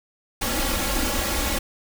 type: noise with comb filter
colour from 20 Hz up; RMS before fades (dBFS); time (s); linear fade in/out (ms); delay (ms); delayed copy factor
pink; -24; 0.41-1.59; 10; 3.6; +0.95
effects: none